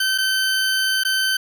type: tone with dropouts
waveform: 20% pulse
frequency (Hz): 1539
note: G6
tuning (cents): -32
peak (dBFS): -13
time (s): 0-1.37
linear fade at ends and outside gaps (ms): 5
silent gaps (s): 0.179-0.183 / 1.036-1.049
effects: none